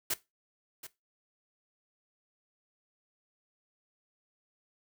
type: noise with echo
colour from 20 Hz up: white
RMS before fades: -31 dBFS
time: 0.1-0.14 s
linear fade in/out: 5 ms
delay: 730 ms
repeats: 1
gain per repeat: -14 dB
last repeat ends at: 0.87 s
effects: noise-tail reverb RT60 0.2 s tail -17 dB re dry